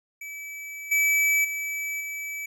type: tone with level steps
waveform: square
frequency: 2300 Hz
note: D7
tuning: 37 cents flat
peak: -36 / -20 / -29 / -32 dBFS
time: 0.21-2.46 s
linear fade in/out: 5 ms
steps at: 0.91 / 1.44 / 2 s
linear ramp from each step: 10 ms
effects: none

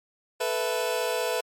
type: chord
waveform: sawtooth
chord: A suspended second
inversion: none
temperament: just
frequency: 440 / 495 / 660 Hz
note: A4 / B4 / E5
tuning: 0 / +4 / +2 cents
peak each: -27 / -24 / -26 dBFS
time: 0.4-1.41 s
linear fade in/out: 10 ms
effects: MP3 64 kbps

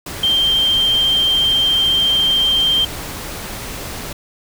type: tone in noise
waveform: sine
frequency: 3157 Hz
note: G7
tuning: 12 cents sharp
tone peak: -12 dBFS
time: 0.23-2.85 s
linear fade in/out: 5 ms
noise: pink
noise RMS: -28 dBFS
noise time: 0.06-4.13 s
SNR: +13 dB
effects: none

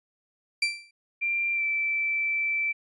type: tone with exponential decay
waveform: 30% pulse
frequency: 2349 Hz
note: D7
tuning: in tune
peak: -17 dBFS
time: 0.62-0.91 s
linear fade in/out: 5 ms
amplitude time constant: 63 ms
type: tone with pitch glide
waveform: sine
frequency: 2373 to 2328 Hz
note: D7 to D7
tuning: +17 to -16 cents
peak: -24 dBFS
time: 1.21-2.73 s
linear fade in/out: 20 ms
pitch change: -33 cents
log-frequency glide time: 1.53-1.63 s
effects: resampled to 24000 Hz

